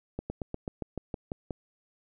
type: slowing click train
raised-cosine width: 2 ms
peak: -20 dBFS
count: 10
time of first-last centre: 0.19-1.508 s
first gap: 110 ms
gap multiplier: 1.07
effects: none